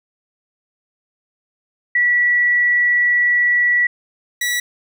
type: tone pair in turn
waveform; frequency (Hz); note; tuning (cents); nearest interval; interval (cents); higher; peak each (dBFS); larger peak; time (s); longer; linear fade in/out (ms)
sine / sawtooth; 1946 / 1946; B6 / B6; -26 / -26; unison; 0; neither; -12 / -14; first; 1.95-3.87 / 4.41-4.6; first; 5
effects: none